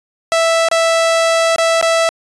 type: tone with dropouts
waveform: sawtooth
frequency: 659.3 Hz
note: E5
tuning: in tune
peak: -7 dBFS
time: 0.32-2.09 s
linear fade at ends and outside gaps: 0 ms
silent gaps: 0.686-0.714 / 1.56-1.583 / 1.813-1.826 s
effects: resampled to 22050 Hz